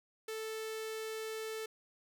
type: tone with notch filter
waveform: sawtooth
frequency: 440 Hz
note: A4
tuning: in tune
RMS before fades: -41 dBFS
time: 0.28-1.66 s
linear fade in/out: 5 ms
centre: 950 Hz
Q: 1.9
effects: none